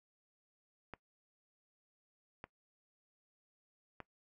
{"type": "clicks", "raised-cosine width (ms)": 0.5, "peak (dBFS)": -30, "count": 3, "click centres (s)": [0.937, 2.441, 4.003], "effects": ["noise-tail reverb RT60 0.1 s tail -20 dB re dry"]}